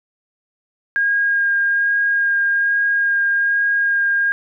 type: tone with vibrato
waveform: sine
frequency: 1622 Hz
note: G#6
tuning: 41 cents flat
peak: -14 dBFS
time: 0.96-4.32 s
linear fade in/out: 0 ms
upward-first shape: sine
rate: 1.2 Hz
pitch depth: 10 cents each way
effects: none